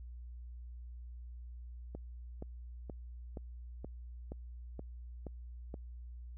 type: click train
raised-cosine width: 2 ms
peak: -30 dBFS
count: 9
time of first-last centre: 1.95-5.741 s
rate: 2.11 Hz
effects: added 60 Hz sine -45 dBFS peak until 6.37 s